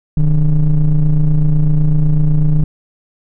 triangle ring-modulated tone, 69.3 Hz, C#2, in tune, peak -3 dBFS, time 0.17-2.64 s, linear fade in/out 5 ms, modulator 83.3 Hz, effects none

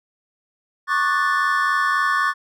triangle chord, D major seventh, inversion third, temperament equal with one note detuned, 1108.7 / 1192.4 / 1480 / 1760 Hz, C#6 / D6 / F#6 / A6, 0 / +26 / 0 / 0 cents, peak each -19 / -23 / -23 / -20 dBFS, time 0.87-2.34 s, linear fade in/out 50 ms, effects none

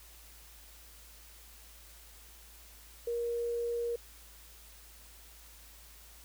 sine tone, 472 Hz, A#4, 22 cents sharp, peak -31 dBFS, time 3.07-3.96 s, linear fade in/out 5 ms, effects added 55 Hz sine -56 dBFS peak until 6.24 s + white hiss -56 dBFS RMS until 6.24 s

